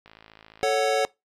click train, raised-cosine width 0.3 ms, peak -31 dBFS, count 37, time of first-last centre 0.06-0.722 s, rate 54.4 Hz
square chord, F# minor, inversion first, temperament equal, 440 / 554.4 / 740 Hz, A4 / C#5 / F#5, 0 / 0 / 0 cents, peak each -26 / -25 / -26 dBFS, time 0.63-1.05 s, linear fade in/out 0 ms
effects noise-tail reverb RT60 0.2 s tail -23 dB re dry + low-pass 8000 Hz 12 dB/octave

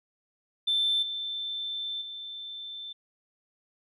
sine tone with level steps, 3546 Hz, A7, 13 cents sharp, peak -22 / -31 / -37 dBFS, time 0.67-2.93 s, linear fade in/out 10 ms, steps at 1.02 / 2.01 s, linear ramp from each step 10 ms, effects tanh soft clip ceiling -19 dBFS

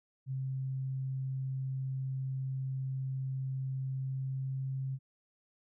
sine tone with pitch glide, 132.6 to 133.37 Hz, C3 to C3, +23 to +34 cents, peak -33 dBFS, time 0.26-4.99 s, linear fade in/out 50 ms, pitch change +11 cents, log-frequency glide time 3.87-4.68 s, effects none

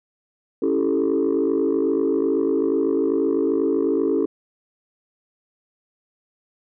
sine chord, A dominant seventh, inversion first, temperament equal, 277.2 / 329.6 / 392 / 440 Hz, C#4 / E4 / G4 / A4, 0 / 0 / 0 / 0 cents, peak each -22 dBFS, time 0.62-4.26 s, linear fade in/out 5 ms, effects tanh soft clip ceiling -12 dBFS

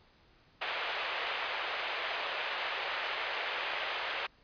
white band-pass noise, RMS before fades -36 dBFS, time 0.61-4.27 s, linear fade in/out 10 ms, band 480 to 3100 Hz, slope 24 dB/octave, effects pink hiss -64 dBFS RMS until 4.43 s + resampled to 11025 Hz

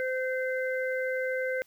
harmonic tone, 516 Hz, C5, 24 cents flat, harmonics 1 / 3 / 4, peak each -29 / -34 / -37 dBFS, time 0-1.62 s, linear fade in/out 0 ms, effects white hiss -63 dBFS RMS until 1.66 s

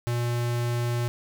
square tone, 119.8 Hz, A#2, 48 cents sharp, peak -25 dBFS, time 0.07-1.08 s, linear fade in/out 0 ms, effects none

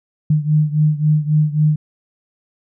sine beating tone pair, 151.1 / 154.8 Hz, D3 / D#3, +50 / -9 cents, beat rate 3.7 Hz, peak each -14 / -17 dBFS, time 0.3-1.76 s, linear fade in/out 5 ms, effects none

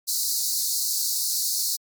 pink high-pass noise, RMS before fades -25 dBFS, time 0.07-1.77 s, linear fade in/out 20 ms, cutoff 4100 Hz, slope 96 dB/octave, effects MP3 96 kbps

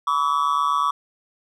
triangle tone with amplitude modulation, 1140 Hz, C#6, 48 cents sharp, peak -12 dBFS, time 0.07-0.91 s, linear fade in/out 5 ms, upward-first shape sine, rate 148 Hz, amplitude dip 95%, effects none

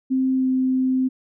sine tone with pitch glide, 261.6 to 259.2 Hz, C4 to C4, 0 to -16 cents, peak -17 dBFS, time 0.1-1.09 s, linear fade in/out 20 ms, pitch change -16 cents, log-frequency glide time 0.35-0.47 s, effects none

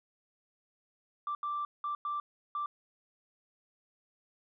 sine tone bursts at uneven times, 1174.7 Hz, D6, in tune, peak -31 dBFS, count 5, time 1.27-1.35 / 1.43-1.65 / 1.84-1.95 / 2.05-2.2 / 2.55-2.66 s, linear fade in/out 2 ms, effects tanh soft clip ceiling -28 dBFS

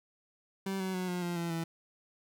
30% pulse tone with pitch steps, 193.2 / 188.24 / 183.41 / 178.71 / 174.12 / 169.65 / 165.3 Hz, G3 / F#3 / F#3 / F3 / F3 / F3 / E3, -25 / +30 / -15 / +40 / -5 / -50 / +5 cents, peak -30 dBFS, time 0.66-1.64 s, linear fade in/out 5 ms, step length 140 ms, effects none

